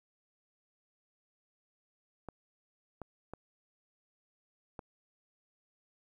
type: clicks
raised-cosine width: 1 ms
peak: -28 dBFS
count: 4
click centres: 2.287 / 3.017 / 3.336 / 4.792 s
effects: 11-bit